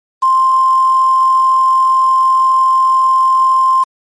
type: tone with quantisation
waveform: sine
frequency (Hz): 1049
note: C6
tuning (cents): +4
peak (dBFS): -7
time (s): 0.22-3.84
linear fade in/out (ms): 10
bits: 5
effects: MP3 48 kbps